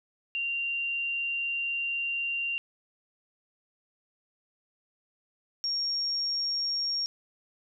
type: tone pair in turn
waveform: sine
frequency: 2772 / 5556 Hz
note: F7 / F8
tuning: -14 / -10 cents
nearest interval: octave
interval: 1204 cents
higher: second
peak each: -28 / -27 dBFS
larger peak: second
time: 0.35-2.58 / 5.64-7.06 s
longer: first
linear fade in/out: 0 ms
effects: none